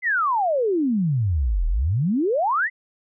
sine exponential two-way sweep, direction down then up, 2093 to 37.43 to 2093 Hz, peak -18 dBFS, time 0.02-2.7 s, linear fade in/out 50 ms, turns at 1.67 s, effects none

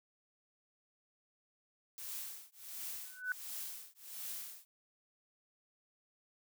blue noise with tremolo, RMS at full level -42 dBFS, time 1.98-4.65 s, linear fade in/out 0 ms, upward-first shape triangle, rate 1.4 Hz, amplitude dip 100%
sine tone with exponential growth, 1497 Hz, F#6, 20 cents sharp, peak -30 dBFS, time 3.05-3.32 s, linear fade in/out 1 ms, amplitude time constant 58 ms
effects none

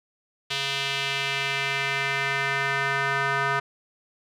square tone with band-pass filter sweep, 138.3 Hz, C#3, 4 cents flat, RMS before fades -26 dBFS, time 0.5-3.6 s, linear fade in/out 10 ms, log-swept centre 3300 to 1400 Hz, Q 2.1, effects none

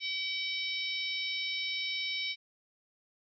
harmonic tone, 763 Hz, G5, 47 cents flat, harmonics 3 / 4 / 5 / 6 / 7, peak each -36 / -40 / -37 / -45 / -40 dBFS, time 0-2.36 s, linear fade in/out 50 ms, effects none

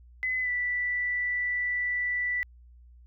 sine tone with pitch glide, 2022 to 1970.1 Hz, B6 to B6, +40 to -5 cents, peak -26 dBFS, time 0.23-2.43 s, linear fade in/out 0 ms, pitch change -45 cents, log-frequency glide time 0.41-0.5 s, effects added 60 Hz sine -50 dBFS peak until 3.06 s

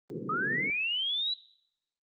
white band-pass noise, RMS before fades -38 dBFS, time 0.1-0.7 s, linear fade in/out 0 ms, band 120 to 480 Hz, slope 96 dB/octave
sine linear sweep, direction up, 1203 to 3981 Hz, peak -28 dBFS, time 0.29-1.34 s, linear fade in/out 5 ms
effects noise-tail reverb RT60 0.7 s tail -19 dB re dry + Opus 24 kbps

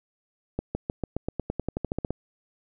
accelerating click train, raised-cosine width 2 ms, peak -14 dBFS, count 16, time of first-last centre 0.59-2.106 s, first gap 160 ms, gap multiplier 0.93, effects none

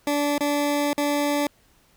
20% pulse tone with dropouts, 290 Hz, D4, 22 cents flat, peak -16 dBFS, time 0.07-1.47 s, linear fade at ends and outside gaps 2 ms, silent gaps 0.381-0.407 / 0.932-0.979 s, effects pink hiss -60 dBFS RMS until 1.96 s

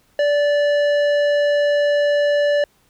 sine tone with tanh clipping, 582 Hz, D5, 16 cents flat, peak -16 dBFS, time 0.19-2.64 s, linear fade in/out 2 ms, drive 13 dB, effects pink hiss -59 dBFS RMS until 2.89 s

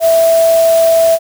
sine tone in noise, 659.3 Hz, E5, in tune, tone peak -6 dBFS, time 0-1.19 s, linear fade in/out 50 ms, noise white, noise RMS -23 dBFS, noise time 0-1.19 s, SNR +14 dB, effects none

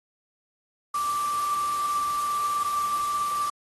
sine tone in noise, 1172 Hz, D6, 4 cents flat, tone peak -24 dBFS, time 0.94-3.5 s, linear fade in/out 5 ms, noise white, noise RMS -38 dBFS, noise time 0.94-3.5 s, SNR +11 dB, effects AAC 32 kbps

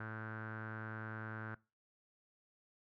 sawtooth tone with low-pass filter, 110 Hz, A2, in tune, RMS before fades -45 dBFS, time 0-1.55 s, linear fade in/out 5 ms, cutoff 1500 Hz, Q 9.5, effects noise-tail reverb RT60 0.3 s tail -22 dB re dry

